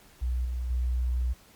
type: tone with level steps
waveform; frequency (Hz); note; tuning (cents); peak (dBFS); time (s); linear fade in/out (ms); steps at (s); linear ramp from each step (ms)
sine; 61.74; B1; 0; -25 / -28 / -24; 0.21-1.34; 20; 0.45 / 0.7; 5
effects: pink hiss -56 dBFS RMS until 1.55 s + MP3 96 kbps